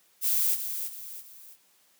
violet noise with echo, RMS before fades -25 dBFS, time 0.21-0.58 s, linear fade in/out 50 ms, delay 330 ms, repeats 3, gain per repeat -8 dB, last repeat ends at 1.57 s, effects white hiss -64 dBFS RMS until 1.99 s + high-pass 150 Hz 12 dB/octave

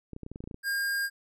clicks, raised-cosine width 3 ms, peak -27 dBFS, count 11, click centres 0.133 / 0.164 / 0.233 / 0.264 / 0.316 / 0.359 / 0.405 / 0.44 / 0.475 / 0.512 / 0.544 s
square tone, 1613 Hz, G6, 49 cents sharp, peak -28 dBFS, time 0.63-1.1 s, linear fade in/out 50 ms
effects none

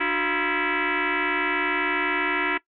sine tone with frequency modulation, 298.2 Hz, D4, 27 cents sharp, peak -21 dBFS, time 0-2.58 s, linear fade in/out 10 ms, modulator 332 Hz, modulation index 6.9, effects noise-tail reverb RT60 0.1 s tail -20 dB re dry

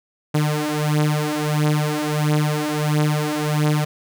sawtooth beating tone pair, 150 / 151.5 Hz, D3 / D#3, +37 / -46 cents, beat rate 1.5 Hz, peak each -17 dBFS, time 0.34-3.85 s, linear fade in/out 10 ms, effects none

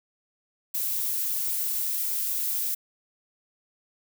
violet noise, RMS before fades -28 dBFS, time 0.74-2.75 s, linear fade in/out 10 ms, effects none

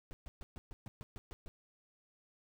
brown noise bursts, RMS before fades -45 dBFS, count 10, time 0.11-1.48 s, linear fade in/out 0 ms, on 20 ms, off 130 ms, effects none

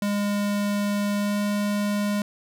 square tone with pitch glide, 204.2 to 205.5 Hz, G#3 to G#3, -29 to -18 cents, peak -23 dBFS, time 0.02-2.22 s, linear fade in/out 2 ms, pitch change +11 cents, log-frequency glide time 1.17-1.39 s, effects none

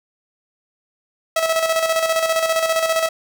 sawtooth tone with tremolo, 650 Hz, E5, 24 cents flat, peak -11 dBFS, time 1.36-3.09 s, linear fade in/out 5 ms, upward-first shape square, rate 15 Hz, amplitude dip 50%, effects none

